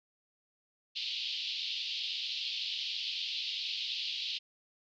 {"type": "band-pass noise", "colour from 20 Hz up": "pink", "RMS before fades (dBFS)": -37, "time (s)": [0.95, 4.39], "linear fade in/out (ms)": 20, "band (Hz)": [2800, 4600], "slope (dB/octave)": 48, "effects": []}